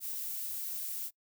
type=noise; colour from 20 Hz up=violet; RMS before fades=-38 dBFS; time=0-1.11 s; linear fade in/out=50 ms; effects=noise-tail reverb RT60 0.1 s tail -23 dB re dry